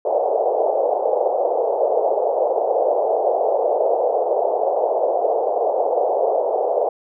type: band-pass noise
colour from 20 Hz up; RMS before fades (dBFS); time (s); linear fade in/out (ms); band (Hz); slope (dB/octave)
pink; -19; 0.05-6.89; 5; 450 to 760; 48
effects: none